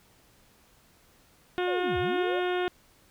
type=harmonic tone; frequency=360 Hz; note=F#4; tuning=47 cents flat; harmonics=1 / 2 / 3 / 4 / 5 / 6 / 7 / 8 / 9 / 10; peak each=-27 / -33 / -40 / -36 / -41 / -44 / -44 / -44 / -44 / -46 dBFS; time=1.58-2.68 s; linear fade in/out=0 ms
type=linear two-way sweep; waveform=sine; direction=down then up; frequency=622.3 to 65.41 to 622.3 Hz; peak=-33 dBFS; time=1.67-2.4 s; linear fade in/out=10 ms; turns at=1.98 s
effects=pink hiss -61 dBFS RMS until 3.1 s